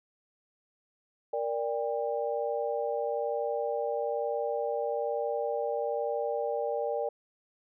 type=chord; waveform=sine; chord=G minor; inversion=first; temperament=equal with one note detuned; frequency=466.2 / 587.3 / 798.2 Hz; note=Bb4 / D5 / G5; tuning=0 / 0 / +31 cents; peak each=-32 / -32 / -35 dBFS; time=1.33-7.09 s; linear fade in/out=5 ms; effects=none